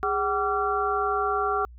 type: tone cluster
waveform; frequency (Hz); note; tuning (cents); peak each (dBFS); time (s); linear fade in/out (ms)
sine; 410.8 / 760 / 1157 / 1369; G#4 / F#5 / D6 / F6; -19 / +46 / -26 / -35; -28; 0.03-1.65; 0
effects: added 60 Hz sine -43 dBFS peak until 1.78 s